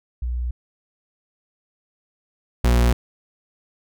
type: tone pair in turn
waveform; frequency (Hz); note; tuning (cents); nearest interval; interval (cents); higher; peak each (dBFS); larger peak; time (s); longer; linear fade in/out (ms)
sine / 40% pulse; 60.7 / 59.73; B1 / A#1; -29 / +43; unison; 28; first; -22 / -13; second; 0.22-0.51 / 2.64-2.93; neither; 5
effects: none